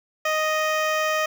15% pulse tone with notch filter, 622.3 Hz, D#5, in tune, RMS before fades -23 dBFS, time 0.25-1.26 s, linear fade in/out 5 ms, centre 9900 Hz, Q 0.77, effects none

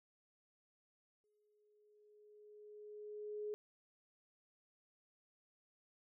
sine tone with exponential growth, 420.1 Hz, G#4, 20 cents sharp, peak -39 dBFS, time 1.24-3.54 s, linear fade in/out 0 ms, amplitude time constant 500 ms, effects none

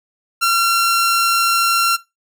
sawtooth tone, 1367 Hz, F6, 37 cents flat, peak -9 dBFS, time 0.41-1.97 s, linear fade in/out 20 ms, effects noise-tail reverb RT60 0.2 s tail -18 dB re dry

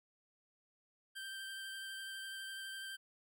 25% pulse tone with vibrato, 1568 Hz, G6, in tune, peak -40 dBFS, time 1.15-2.97 s, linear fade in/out 20 ms, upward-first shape triangle, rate 12 Hz, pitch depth 17 cents each way, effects none

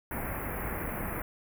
pink band-stop noise, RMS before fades -35 dBFS, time 0.11-1.22 s, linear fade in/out 2 ms, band 2300 to 11000 Hz, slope 48 dB/octave, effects none

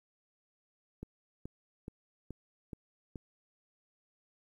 click train, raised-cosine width 3 ms, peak -29 dBFS, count 6, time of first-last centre 1.03-3.158 s, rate 2.35 Hz, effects 11-bit

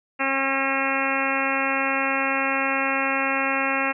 harmonic tone, 270.6 Hz, C#4, 42 cents flat, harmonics 1 / 2 / 3 / 4 / 5 / 6 / 7 / 8 / 9 / 10, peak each -30 / -30 / -30 / -30 / -30 / -30 / -30 / -30 / -30 / -30 dBFS, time 0.19-3.93 s, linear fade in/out 20 ms, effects none

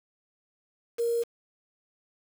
sine tone with quantisation, 468.6 Hz, A#4, 9 cents sharp, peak -24 dBFS, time 0.98-1.24 s, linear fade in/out 20 ms, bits 7, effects none

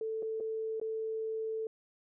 sine tone with dropouts, 442.2 Hz, A4, 9 cents sharp, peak -33 dBFS, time 0.01-1.67 s, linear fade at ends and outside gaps 2 ms, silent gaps 0.224-0.228 / 0.401-0.406 / 0.799-0.814 s, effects none

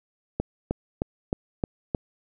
click train, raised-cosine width 2 ms, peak -11 dBFS, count 6, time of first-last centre 0.4-1.948 s, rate 3.23 Hz, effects none

